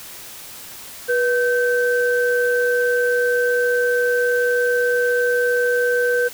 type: tone pair together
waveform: sine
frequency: 486.8 / 1545.5 Hz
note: B4 / G6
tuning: -25 / -25 cents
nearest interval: octave + minor sixth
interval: 2000 cents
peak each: -17 / -20 dBFS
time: 1.08-6.29 s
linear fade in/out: 20 ms
effects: white hiss -37 dBFS RMS until 6.33 s